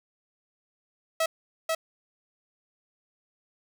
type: tone with echo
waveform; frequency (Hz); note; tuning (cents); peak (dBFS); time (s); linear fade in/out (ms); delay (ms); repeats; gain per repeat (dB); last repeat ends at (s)
sawtooth; 648; E5; -30; -19; 1.2-1.26; 5; 490; 1; -2; 1.75
effects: none